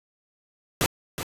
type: noise with echo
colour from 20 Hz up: pink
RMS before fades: -22 dBFS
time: 0.81-0.86 s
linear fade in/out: 0 ms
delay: 370 ms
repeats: 1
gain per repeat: -9 dB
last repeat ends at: 1.23 s
effects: resampled to 32000 Hz